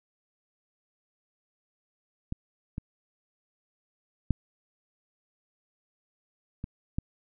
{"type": "clicks", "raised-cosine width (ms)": 5, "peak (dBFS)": [-19, -21, -11, -22, -16], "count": 5, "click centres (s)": [2.324, 2.781, 4.307, 6.641, 6.985], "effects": []}